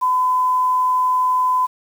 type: tone with quantisation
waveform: sine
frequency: 1011 Hz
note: B5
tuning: 40 cents sharp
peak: -14 dBFS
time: 0.01-1.67 s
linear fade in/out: 20 ms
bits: 7
effects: none